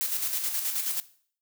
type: noise with tremolo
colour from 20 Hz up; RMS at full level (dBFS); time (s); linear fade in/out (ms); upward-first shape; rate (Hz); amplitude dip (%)
blue; -28; 0.01-1; 0; square; 9.4; 45
effects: noise-tail reverb RT60 0.5 s tail -17 dB re dry